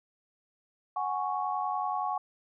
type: chord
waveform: sine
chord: F# suspended second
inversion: none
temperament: equal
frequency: 740 / 830.6 / 1108.7 Hz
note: F#5 / G#5 / C#6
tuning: 0 / 0 / 0 cents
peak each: -33 dBFS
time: 0.96-2.18 s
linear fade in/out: 5 ms
effects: none